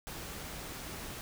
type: noise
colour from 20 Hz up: pink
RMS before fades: -43 dBFS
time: 0.07-1.21 s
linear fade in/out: 0 ms
effects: none